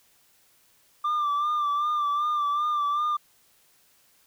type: tone with vibrato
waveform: sine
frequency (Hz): 1184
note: D6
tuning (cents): +14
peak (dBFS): -20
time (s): 1.04-3.17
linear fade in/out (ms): 10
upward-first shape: sine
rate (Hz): 2.6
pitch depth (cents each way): 44
effects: tanh soft clip ceiling -22 dBFS + white hiss -62 dBFS RMS until 4.26 s